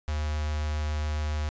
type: tone with notch filter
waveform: square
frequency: 75.6 Hz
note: D#2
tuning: 49 cents flat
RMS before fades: -29 dBFS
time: 0.08-1.49 s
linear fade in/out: 0 ms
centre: 290 Hz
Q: 0.69
effects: resampled to 16000 Hz